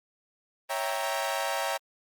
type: chord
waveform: sawtooth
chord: C# diminished seventh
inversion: none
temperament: equal with one note detuned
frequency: 554.4 / 656.2 / 784 / 932.3 Hz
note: C#5 / E5 / G5 / Bb5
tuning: 0 / -8 / 0 / 0 cents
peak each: -30 dBFS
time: 0.69-1.78 s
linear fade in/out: 20 ms
effects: Opus 32 kbps